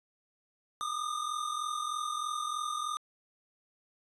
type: tone pair together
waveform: square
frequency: 1201.3 / 1244.5 Hz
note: D6 / D#6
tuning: +39 / 0 cents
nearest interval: minor second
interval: 61 cents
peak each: -35 / -38 dBFS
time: 0.81-2.97 s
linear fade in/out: 0 ms
effects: resampled to 24000 Hz